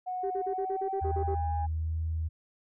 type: tone with pitch glide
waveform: sine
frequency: 734 to 814.4 Hz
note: F#5 to G#5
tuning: -14 to -34 cents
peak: -31 dBFS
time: 0.06-1.67 s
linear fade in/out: 20 ms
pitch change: +180 cents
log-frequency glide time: 0.42-1.51 s
type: tone bursts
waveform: sine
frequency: 392 Hz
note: G4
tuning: in tune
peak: -29 dBFS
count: 10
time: 0.23-1.35 s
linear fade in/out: 10 ms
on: 76 ms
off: 40 ms
type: tone with vibrato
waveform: sine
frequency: 79.9 Hz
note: D#2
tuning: 47 cents sharp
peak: -28 dBFS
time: 1.01-2.29 s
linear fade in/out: 20 ms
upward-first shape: sine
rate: 1.2 Hz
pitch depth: 14 cents each way
effects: tanh soft clip ceiling -21 dBFS